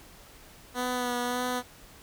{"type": "tone with vibrato", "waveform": "10% pulse", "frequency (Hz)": 246.8, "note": "B3", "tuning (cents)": -1, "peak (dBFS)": -20, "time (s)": [0.74, 1.63], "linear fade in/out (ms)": 50, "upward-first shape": "sine", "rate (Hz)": 1.7, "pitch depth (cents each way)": 22, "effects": ["pink hiss -52 dBFS RMS until 2.02 s"]}